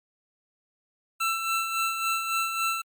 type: tone with tremolo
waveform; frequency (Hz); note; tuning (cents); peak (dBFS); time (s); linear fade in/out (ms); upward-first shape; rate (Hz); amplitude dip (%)
25% pulse; 1337; E6; +24; -20; 1.2-2.82; 10; sine; 3.6; 50
effects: Opus 32 kbps